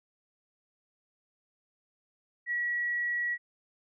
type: tone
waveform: sine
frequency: 1925 Hz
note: B6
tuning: 45 cents flat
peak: -28 dBFS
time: 2.46-3.38 s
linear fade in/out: 50 ms
effects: none